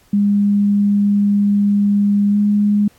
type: tone with pitch glide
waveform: sine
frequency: 203.3 to 206.3 Hz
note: G#3 to G#3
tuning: -37 to -11 cents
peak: -11 dBFS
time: 0.13-2.88 s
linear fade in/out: 5 ms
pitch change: +26 cents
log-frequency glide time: 2.31-2.37 s
effects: pink hiss -53 dBFS RMS until 2.98 s + AAC 64 kbps